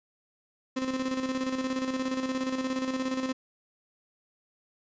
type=tone with tremolo; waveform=35% pulse; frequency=260.6 Hz; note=C4; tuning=7 cents flat; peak=-25 dBFS; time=0.76-3.33 s; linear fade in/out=10 ms; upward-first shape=square; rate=17 Hz; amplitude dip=50%; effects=resampled to 16000 Hz